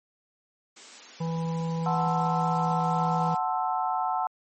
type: high-pass noise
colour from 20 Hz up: white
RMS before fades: -46 dBFS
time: 0.76-3.37 s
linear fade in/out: 10 ms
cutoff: 200 Hz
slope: 48 dB/octave
type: harmonic tone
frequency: 164.81 Hz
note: E3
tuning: in tune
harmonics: 1 / 3 / 5 / 6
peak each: -27 / -36 / -41 / -40 dBFS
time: 1.2-3.35 s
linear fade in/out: 10 ms
type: chord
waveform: sine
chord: F# half-diminished seventh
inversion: none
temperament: equal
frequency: 740 / 880 / 1046.5 / 1318.5 Hz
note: F#5 / A5 / C6 / E6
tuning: 0 / 0 / 0 / 0 cents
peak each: -28 / -29 / -33 / -33 dBFS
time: 1.86-4.27 s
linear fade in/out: 2 ms
effects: MP3 32 kbps